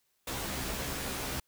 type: noise with comb filter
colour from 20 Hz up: pink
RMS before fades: -36 dBFS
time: 0.27-1.4 s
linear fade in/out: 5 ms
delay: 15 ms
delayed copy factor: +1
effects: white hiss -75 dBFS RMS until 1.47 s